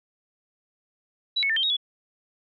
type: tone with pitch steps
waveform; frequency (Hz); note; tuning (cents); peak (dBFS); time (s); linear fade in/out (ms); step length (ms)
sine; 3926 / 2205 / 1790 / 3155 / 3768 / 3398; B7 / C#7 / A6 / G7 / A#7 / G#7; -11 / -10 / +29 / +10 / +18 / +39; -21; 1.36-1.768; 10; 68
effects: none